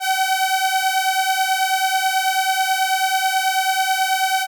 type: beating tone pair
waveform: sawtooth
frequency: 757 / 766.2 Hz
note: F#5 / G5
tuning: +39 / -40 cents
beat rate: 9.2 Hz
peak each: -16 dBFS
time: 0-4.47 s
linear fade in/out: 50 ms
effects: none